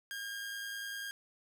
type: tone with amplitude modulation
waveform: sawtooth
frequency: 1616 Hz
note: G#6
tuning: 48 cents flat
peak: -34 dBFS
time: 0.11-1.11 s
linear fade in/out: 0 ms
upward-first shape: sine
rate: 110 Hz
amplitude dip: 35%
effects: none